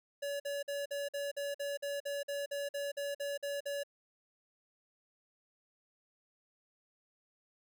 square tone bursts, 568 Hz, C#5, 42 cents sharp, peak -36 dBFS, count 16, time 0.22-3.835 s, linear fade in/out 10 ms, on 180 ms, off 49 ms, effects none

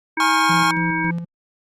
harmonic tone, 318.5 Hz, D#4, 41 cents sharp, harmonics 1 / 3 / 5 / 7, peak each -25 / -25 / -25 / -25 dBFS, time 0.17-1.11 s, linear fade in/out 5 ms
square chord, Db major, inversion second, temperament equal with one note detuned, 830.6 / 1083.4 / 1396.9 Hz, Ab5 / Db6 / F6, 0 / -40 / 0 cents, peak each -23 / -19 / -23 dBFS, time 0.2-0.71 s, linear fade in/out 2 ms
triangle tone with tremolo, 170.3 Hz, F3, 43 cents flat, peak -19 dBFS, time 0.49-1.25 s, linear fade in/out 10 ms, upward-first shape square, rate 3.6 Hz, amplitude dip 50%
effects low-pass 9000 Hz 12 dB/octave + Opus 48 kbps

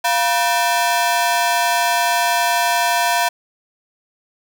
sawtooth ring-modulated tone, 830.6 Hz, G#5, in tune, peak -8 dBFS, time 0.04-3.29 s, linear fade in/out 10 ms, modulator 134 Hz, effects none

